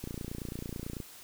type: click train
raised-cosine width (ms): 3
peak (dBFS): -25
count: 29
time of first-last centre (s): 0.04-1.002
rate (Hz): 29.1
effects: white hiss -51 dBFS RMS until 1.23 s

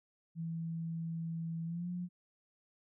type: tone with pitch glide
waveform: sine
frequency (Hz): 164.81 to 177.66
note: E3 to F3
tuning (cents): 0 to +30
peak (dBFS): -36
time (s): 0.35-2.09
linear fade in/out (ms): 50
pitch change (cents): +130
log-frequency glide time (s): 1.65-1.89
effects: none

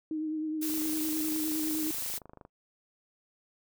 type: tone with vibrato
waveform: sine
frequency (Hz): 311.1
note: D#4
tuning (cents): 0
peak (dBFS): -30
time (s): 0.11-1.91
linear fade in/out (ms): 2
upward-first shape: triangle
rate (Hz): 9.7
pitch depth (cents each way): 36
type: noise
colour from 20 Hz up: blue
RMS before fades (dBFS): -35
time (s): 0.61-2.19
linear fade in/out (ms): 20
type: click train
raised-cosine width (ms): 1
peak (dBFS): -34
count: 46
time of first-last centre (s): 0.7-2.451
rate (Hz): 25.7
effects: noise-tail reverb RT60 0.1 s tail -24 dB re dry

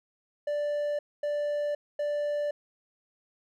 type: tone bursts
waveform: triangle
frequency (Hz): 587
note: D5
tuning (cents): -1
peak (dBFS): -25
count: 3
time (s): 0.47-2.51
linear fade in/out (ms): 5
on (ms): 520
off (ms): 240
effects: none

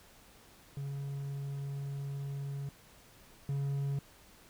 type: tone pair in turn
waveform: triangle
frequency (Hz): 139.6 / 139.6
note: C#3 / C#3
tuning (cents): +13 / +13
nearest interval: unison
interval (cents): 0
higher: neither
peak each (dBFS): -34 / -29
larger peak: second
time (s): 0.77-2.69 / 3.49-3.99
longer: first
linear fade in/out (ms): 2
effects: pink hiss -59 dBFS RMS until 4.49 s

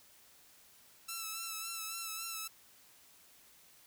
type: tone with vibrato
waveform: 5% pulse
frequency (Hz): 1325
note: E6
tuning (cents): +9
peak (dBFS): -28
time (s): 1.08-2.48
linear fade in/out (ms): 10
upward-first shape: sine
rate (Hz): 3.6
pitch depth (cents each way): 36
effects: white hiss -62 dBFS RMS until 3.86 s

